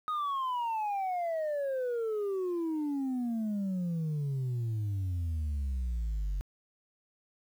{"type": "exponential sweep", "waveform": "sine", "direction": "down", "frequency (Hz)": [1259, 46.08], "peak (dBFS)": -27, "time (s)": [0.08, 6.41], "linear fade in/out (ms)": 0, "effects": ["tanh soft clip ceiling -29 dBFS", "10-bit"]}